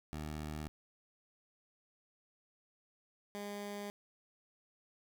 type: tone pair in turn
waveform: 15% pulse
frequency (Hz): 76.3 / 204.1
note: D#2 / G#3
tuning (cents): -33 / -30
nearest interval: octave + perfect fourth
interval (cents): 1703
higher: second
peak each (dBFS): -34 / -35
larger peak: first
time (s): 0.13-0.68 / 3.35-3.9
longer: neither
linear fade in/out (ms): 0
effects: none